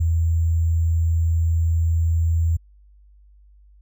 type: tone with sample-and-hold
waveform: sine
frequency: 82.5 Hz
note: E2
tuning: 2 cents sharp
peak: -16 dBFS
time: 0-2.57 s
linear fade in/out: 10 ms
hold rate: 7350 Hz
effects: added 50 Hz sine -48 dBFS peak until 3.81 s